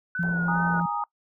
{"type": "tone with vibrato", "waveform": "sine", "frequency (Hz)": 1483, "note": "F#6", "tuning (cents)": 4, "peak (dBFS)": -27, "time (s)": [0.15, 0.8], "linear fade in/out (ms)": 2, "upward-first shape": "sine", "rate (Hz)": 2.5, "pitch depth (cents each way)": 53}
{"type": "tone", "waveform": "sine", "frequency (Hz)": 172.2, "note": "F3", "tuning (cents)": -24, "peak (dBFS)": -24, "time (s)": [0.19, 0.86], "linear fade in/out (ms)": 5}
{"type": "low-pass noise", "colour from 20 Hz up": "white", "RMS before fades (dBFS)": -40, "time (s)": [0.23, 0.82], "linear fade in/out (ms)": 0, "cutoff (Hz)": 910, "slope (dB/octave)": 48}
{"type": "chord", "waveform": "sine", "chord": "Ab suspended second", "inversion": "none", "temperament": "equal with one note detuned", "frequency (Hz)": [827.3, 932.3, 1244.5], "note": ["Ab5", "Bb5", "Eb6"], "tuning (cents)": [-7, 0, 0], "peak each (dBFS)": -30, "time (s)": [0.48, 1.04], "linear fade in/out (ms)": 2}
{"effects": ["noise-tail reverb RT60 0.1 s tail -23 dB re dry"]}